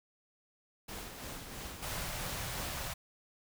pink noise with tremolo, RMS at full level -43 dBFS, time 0.88-2.88 s, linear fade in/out 10 ms, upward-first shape sine, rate 3 Hz, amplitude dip 40%
pink band-stop noise, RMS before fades -40 dBFS, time 1.82-2.94 s, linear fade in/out 10 ms, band 180 to 510 Hz, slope 96 dB/octave
effects none

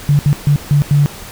sine tone bursts at uneven times, 144.5 Hz, D3, 28 cents flat, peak -7 dBFS, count 5, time 0.09-0.19 / 0.26-0.33 / 0.47-0.56 / 0.71-0.82 / 0.91-1.06 s, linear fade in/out 0 ms, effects pink hiss -32 dBFS RMS until 1.31 s

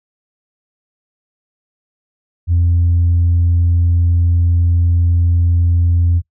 sine tone, 86 Hz, F2, 26 cents flat, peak -8 dBFS, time 2.47-6.22 s, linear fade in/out 50 ms, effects noise-tail reverb RT60 0.1 s tail -22 dB re dry + tanh soft clip ceiling -7 dBFS

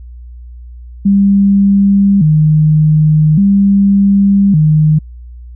sine tone with vibrato, 174.8 Hz, F3, 2 cents sharp, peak -5 dBFS, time 1.05-4.99 s, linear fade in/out 10 ms, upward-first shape square, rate 0.43 Hz, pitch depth 220 cents each way, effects added 60 Hz sine -28 dBFS peak until 5.55 s

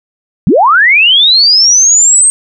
sine linear sweep, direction up, 130.81 to 8450 Hz, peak -3 dBFS, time 0.47-2.3 s, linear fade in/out 0 ms, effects none

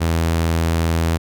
sawtooth tone, 82.5 Hz, E2, 2 cents sharp, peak -12 dBFS, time 0-1.18 s, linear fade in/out 20 ms, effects none

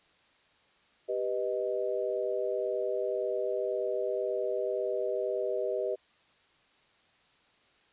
sine chord, G augmented, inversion none, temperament equal, 392 / 493.9 / 622.3 Hz, G4 / B4 / D#5, 0 / 0 / 0 cents, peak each -33 dBFS, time 1.08-5.96 s, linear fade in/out 20 ms, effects white hiss -65 dBFS RMS until 7.92 s + resampled to 8000 Hz

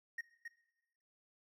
triangle tone with echo, 1864.7 Hz, A#6, in tune, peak -36 dBFS, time 0.18-0.21 s, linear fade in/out 5 ms, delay 270 ms, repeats 1, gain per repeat -6 dB, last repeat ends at 0.48 s, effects noise-tail reverb RT60 1.0 s tail -18 dB re dry + tanh soft clip ceiling -32 dBFS

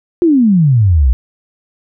sine exponential sweep, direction down, 359.3 to 57.7 Hz, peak -6 dBFS, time 0.22-1.13 s, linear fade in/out 0 ms, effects none

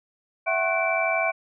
sine tone cluster, 660 / 752 / 1084 / 1491 / 2326 Hz, E5 / F#5 / C#6 / F#6 / D7, +2 / +28 / -39 / +13 / -17 cents, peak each -25 / -29 / -31 / -32 / -25 dBFS, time 0.46-1.32 s, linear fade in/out 20 ms, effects none

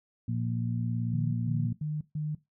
harmonic tone, 58.27 Hz, A#1, in tune, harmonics 2 / 3 / 4, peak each -30 / -35 / -35 dBFS, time 0.28-1.73 s, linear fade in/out 5 ms
sine tone bursts, 151.8 Hz, D#3, 42 cents flat, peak -29 dBFS, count 4, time 1.13-2.35 s, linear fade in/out 5 ms, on 200 ms, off 140 ms
effects noise-tail reverb RT60 0.2 s tail -18 dB re dry

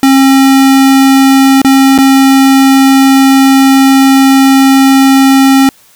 square tone with dropouts, 269.3 Hz, C#4, 50 cents flat, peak -3 dBFS, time 0.03-5.69 s, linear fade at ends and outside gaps 1 ms, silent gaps 1.617-1.647 / 1.979-1.986 s, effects white hiss -43 dBFS RMS until 5.95 s

